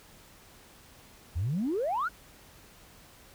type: exponential sweep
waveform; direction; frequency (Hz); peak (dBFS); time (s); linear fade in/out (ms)
sine; up; 75.4 to 1533; -26; 1.35-2.09; 20
effects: tanh soft clip ceiling -23 dBFS + pink hiss -55 dBFS RMS until 3.34 s